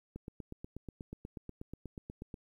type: click train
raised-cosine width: 3 ms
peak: -30 dBFS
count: 19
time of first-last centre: 0.16-2.342 s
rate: 8.25 Hz
effects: 11-bit